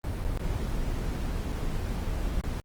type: noise with dropouts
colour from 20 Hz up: brown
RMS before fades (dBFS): -30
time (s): 0.04-2.6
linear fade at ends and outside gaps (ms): 0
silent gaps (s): 0.242-0.25 / 0.374-0.395 / 1.522-1.527 / 2.412-2.437
effects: Opus 24 kbps